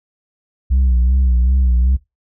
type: tone with vibrato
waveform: sine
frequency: 63 Hz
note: B1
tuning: 35 cents sharp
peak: -8 dBFS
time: 0.7-1.97 s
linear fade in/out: 20 ms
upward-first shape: sine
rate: 2.6 Hz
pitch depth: 71 cents each way
effects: noise-tail reverb RT60 0.2 s tail -21 dB re dry + tanh soft clip ceiling -9 dBFS